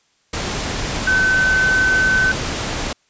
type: tone in noise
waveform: sine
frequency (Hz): 1523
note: F#6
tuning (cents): +50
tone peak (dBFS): -13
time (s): 1.07-2.32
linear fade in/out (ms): 5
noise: pink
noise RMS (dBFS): -23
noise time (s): 0.33-2.93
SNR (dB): +7
effects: white hiss -61 dBFS RMS until 3.09 s + resampled to 16000 Hz